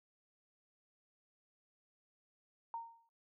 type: tone with exponential decay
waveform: sine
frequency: 922 Hz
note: A#5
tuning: 19 cents flat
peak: -37 dBFS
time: 2.74-3.09 s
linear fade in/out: 1 ms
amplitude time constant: 76 ms
effects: noise-tail reverb RT60 0.1 s tail -21 dB re dry